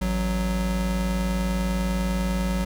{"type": "tone pair together", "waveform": "square", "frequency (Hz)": [55, 185], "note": ["A1", "F#3"], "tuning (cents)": [0, 0], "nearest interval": "octave + major sixth", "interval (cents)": 2100, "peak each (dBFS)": -26, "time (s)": [0.01, 2.65], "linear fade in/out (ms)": 10, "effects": []}